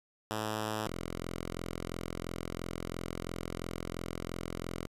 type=tone pair in turn; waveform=5% pulse; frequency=108.2 / 42.94 Hz; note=A2 / F1; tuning=-29 / -29 cents; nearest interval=octave + major third; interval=1600 cents; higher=first; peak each=-22 / -26 dBFS; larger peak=first; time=0.31-0.87 / 0.87-4.87 s; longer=second; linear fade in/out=0 ms; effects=resampled to 32000 Hz